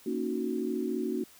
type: chord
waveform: sine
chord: D# minor seventh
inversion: second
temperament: equal with one note detuned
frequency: 233.1 / 277.2 / 311.1 / 368.5 Hz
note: A#3 / C#4 / D#4 / F#4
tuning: 0 / 0 / 0 / -7 cents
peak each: -34 / -35 / -36 / -33 dBFS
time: 0.06-1.24 s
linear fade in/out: 5 ms
effects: white hiss -56 dBFS RMS until 1.39 s